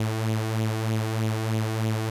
sawtooth tone with flanger, 110.4 Hz, A2, 6 cents sharp, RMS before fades -26 dBFS, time 0-2.1 s, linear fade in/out 5 ms, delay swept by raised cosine 0.29 to 2.79 ms, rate 3.2 Hz, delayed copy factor +0.55, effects resampled to 32000 Hz

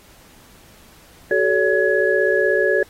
sine tone cluster, 378.6 / 434.8 / 570 / 1686 Hz, F#4 / A4 / C#5 / G#6, +40 / -21 / +48 / +26 cents, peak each -20 dBFS, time 1.31-2.83 s, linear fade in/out 2 ms, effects pink hiss -49 dBFS RMS until 2.89 s + AAC 48 kbps

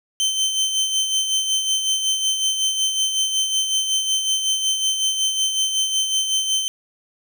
25% pulse tone with tremolo, 3092 Hz, G7, 24 cents flat, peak -13 dBFS, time 0.2-6.68 s, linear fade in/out 0 ms, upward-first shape sine, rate 5.4 Hz, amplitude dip 50%, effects none

